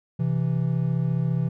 triangle tone pair together, 130.81 / 165.48 Hz, C3 / E3, 0 / +7 cents, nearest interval major third, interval 407 cents, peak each -22 dBFS, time 0.19-1.49 s, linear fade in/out 10 ms, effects none

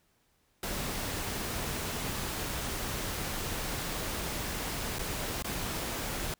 pink noise with dropouts, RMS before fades -35 dBFS, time 0.63-6.34 s, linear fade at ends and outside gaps 2 ms, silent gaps 4.986-4.992 / 5.424-5.444 s, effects pink hiss -71 dBFS RMS until 6.39 s

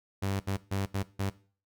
sawtooth tone bursts at uneven times, 98 Hz, G2, in tune, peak -25 dBFS, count 5, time 0.22-0.4 / 0.47-0.57 / 0.71-0.86 / 0.94-1.03 / 1.19-1.3 s, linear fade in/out 10 ms, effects noise-tail reverb RT60 0.4 s tail -18 dB re dry

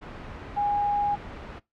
sine tone in noise, 820 Hz, G#5, 22 cents flat, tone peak -22 dBFS, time 0.56-1.16 s, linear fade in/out 20 ms, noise pink, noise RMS -39 dBFS, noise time 0.01-1.6 s, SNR +14 dB, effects noise-tail reverb RT60 0.2 s tail -21 dB re dry + low-pass 2000 Hz 12 dB/octave

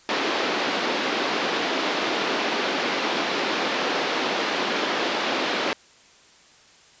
pink band-pass noise, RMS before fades -25 dBFS, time 0.09-5.73 s, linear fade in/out 0 ms, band 260 to 4500 Hz, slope 24 dB/octave, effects white hiss -53 dBFS RMS until 7 s + resampled to 16000 Hz

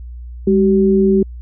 sine tone pair together, 202.7 / 382.6 Hz, G#3 / G4, -42 / -42 cents, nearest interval major seventh, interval 1100 cents, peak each -12 dBFS, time 0.47-1.23 s, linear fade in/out 5 ms, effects added 60 Hz sine -28 dBFS peak until 1.41 s

